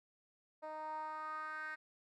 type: tone with band-pass filter sweep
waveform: 10% pulse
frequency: 309.9 Hz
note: D#4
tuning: 7 cents flat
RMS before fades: -44 dBFS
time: 0.62-1.76 s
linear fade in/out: 20 ms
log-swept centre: 720 to 1700 Hz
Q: 4.6
effects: none